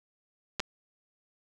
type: clicks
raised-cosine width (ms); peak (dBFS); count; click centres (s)
0.2; -13; 2; 0.597 / 0.602
effects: none